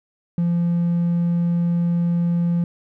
triangle tone, 171.9 Hz, F3, 27 cents flat, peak -14 dBFS, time 0.38-2.64 s, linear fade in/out 2 ms, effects tanh soft clip ceiling -11 dBFS

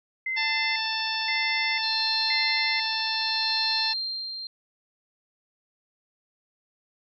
sine tone bursts, 2067 Hz, C7, 22 cents flat, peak -26 dBFS, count 3, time 0.26-2.8 s, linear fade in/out 5 ms, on 500 ms, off 520 ms
harmonic tone, 886 Hz, A5, 12 cents sharp, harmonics 1 / 2 / 3 / 4 / 5 / 6, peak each -33 / -33 / -33 / -33 / -33 / -33 dBFS, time 0.36-3.94 s, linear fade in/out 20 ms
sine tone with tremolo, 4178 Hz, C8, 3 cents flat, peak -25 dBFS, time 1.83-4.47 s, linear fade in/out 2 ms, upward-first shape sine, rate 0.67 Hz, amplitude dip 60%
effects none

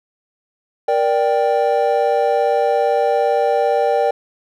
triangle chord, G minor, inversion first, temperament just, 470.4 / 588 / 784 Hz, Bb4 / D5 / G5, +16 / +2 / 0 cents, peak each -16 dBFS, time 0.88-4.11 s, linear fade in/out 5 ms, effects none

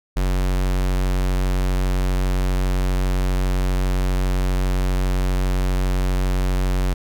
square tone, 46.25 Hz, F#1, in tune, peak -18 dBFS, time 0.16-6.94 s, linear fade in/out 10 ms, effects none

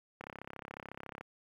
click train, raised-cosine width 0.5 ms, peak -28 dBFS, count 35, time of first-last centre 0.21-1.21 s, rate 34 Hz, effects high-pass 80 Hz 12 dB/octave + 10-bit

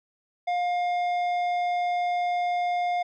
sine tone with tanh clipping, 709 Hz, F5, 26 cents sharp, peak -25 dBFS, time 0.47-3.03 s, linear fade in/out 10 ms, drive 10 dB, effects none

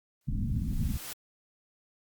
white noise with exponential growth, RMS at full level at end -38 dBFS, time 0.21-1.13 s, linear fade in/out 2 ms, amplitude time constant 200 ms
pink low-pass noise, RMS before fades -30 dBFS, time 0.27-0.98 s, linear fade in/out 20 ms, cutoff 250 Hz, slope 48 dB/octave
effects Opus 48 kbps

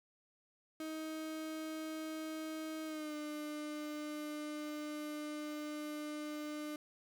35% pulse tone with pitch glide, 315 to 300.4 Hz, D#4 to D4, +21 to +39 cents, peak -39 dBFS, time 0.8-6.76 s, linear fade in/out 2 ms, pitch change -82 cents, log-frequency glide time 2.85-3.15 s, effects none

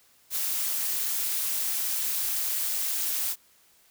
blue noise with amplitude modulation, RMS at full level -26 dBFS, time 0.3-3.36 s, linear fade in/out 50 ms, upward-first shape sine, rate 250 Hz, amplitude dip 55%, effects white hiss -61 dBFS RMS until 3.9 s

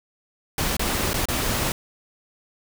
pink noise with dropouts, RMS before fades -24 dBFS, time 0.58-1.72 s, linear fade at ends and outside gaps 2 ms, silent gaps 0.768-0.794 / 1.133-1.141 / 1.255-1.285 s, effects none

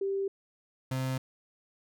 sine / 35% pulse tone pair in turn, 392 / 130.81 Hz, G4 / C3, 0 / 0 cents, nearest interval octave + perfect fifth, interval 1900 cents, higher first, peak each -28 dBFS, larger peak neither, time 0.01-0.28 / 0.91-1.18 s, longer neither, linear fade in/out 5 ms, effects none

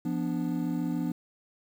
triangle chord, B diminished, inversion second, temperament equal with one note detuned, 172.61 / 246.9 / 293.7 Hz, F3 / B3 / D4, -20 / 0 / 0 cents, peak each -30 dBFS, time 0.05-1.12 s, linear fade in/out 5 ms, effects 9-bit

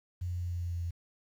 sine tone with pitch steps, 89 / 88.44 / 87.88 / 87.32 / 86.77 / 86.22 / 85.67 Hz, F2 / F2 / F2 / F2 / F2 / F2 / F2, +33 / +22 / +11 / 0 / -11 / -22 / -33 cents, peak -32 dBFS, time 0.21-0.91 s, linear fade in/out 10 ms, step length 100 ms, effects 10-bit

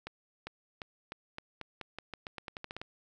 accelerating click train, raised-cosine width 0.3 ms, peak -24 dBFS, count 17, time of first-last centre 0.07-2.815 s, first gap 400 ms, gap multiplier 0.87, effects none

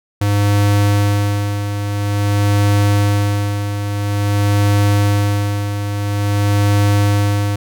square tone with tremolo, 102.1 Hz, G#2, 29 cents flat, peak -11 dBFS, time 0.21-7.56 s, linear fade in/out 5 ms, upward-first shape sine, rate 0.49 Hz, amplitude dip 60%, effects none

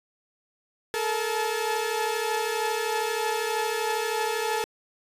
sawtooth tone cluster, 430.4 / 463.1 / 864 Hz, A4 / A#4 / A5, -38 / -11 / -32 cents, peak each -26 / -26 / -26 dBFS, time 0.94-4.64 s, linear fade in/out 0 ms, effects resampled to 32000 Hz

